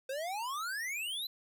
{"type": "exponential sweep", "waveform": "square", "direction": "up", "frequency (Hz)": [513, 4103], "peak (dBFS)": -36, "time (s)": [0.09, 1.27], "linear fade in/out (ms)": 5, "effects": []}